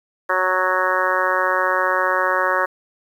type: harmonic tone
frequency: 185 Hz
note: F#3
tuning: in tune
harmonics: 2 / 3 / 4 / 5 / 6 / 7 / 8 / 9 / 10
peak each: -29 / -23 / -32 / -25 / -22 / -26 / -25 / -24 / -28 dBFS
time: 0.29-2.66 s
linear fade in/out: 10 ms
effects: 8-bit